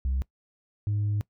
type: tone pair in turn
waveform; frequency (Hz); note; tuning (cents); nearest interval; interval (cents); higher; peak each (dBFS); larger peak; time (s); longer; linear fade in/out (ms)
sine; 65.5 / 103.75; C2 / G#2; +2 / -1; minor sixth; 797; second; -22; neither; 0.05-0.22 / 0.87-1.21; second; 0
effects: noise-tail reverb RT60 0.1 s tail -23 dB re dry + tanh soft clip ceiling -22 dBFS